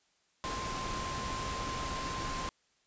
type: tone in noise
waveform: sine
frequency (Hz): 1046.5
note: C6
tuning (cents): 0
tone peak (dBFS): -38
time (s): 0.44-2.49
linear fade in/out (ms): 0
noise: pink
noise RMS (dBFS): -38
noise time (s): 0.44-2.49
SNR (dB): -3
effects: white hiss -72 dBFS RMS until 2.86 s + resampled to 16000 Hz